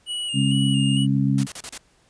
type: tone with vibrato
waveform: square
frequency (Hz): 2881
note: F#7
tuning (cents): -47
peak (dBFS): -26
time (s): 0.06-1.07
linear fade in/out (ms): 50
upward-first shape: square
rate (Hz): 2.2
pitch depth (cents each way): 29
type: harmonic tone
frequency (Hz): 68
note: C#2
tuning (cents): -33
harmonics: 2 / 3 / 4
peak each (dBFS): -20 / -22 / -23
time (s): 0.33-1.47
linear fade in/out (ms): 50
type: noise bursts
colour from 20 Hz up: white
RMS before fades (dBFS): -33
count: 5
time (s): 1.38-1.778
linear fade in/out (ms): 2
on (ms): 54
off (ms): 32
effects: pink hiss -60 dBFS RMS until 2.09 s + resampled to 22050 Hz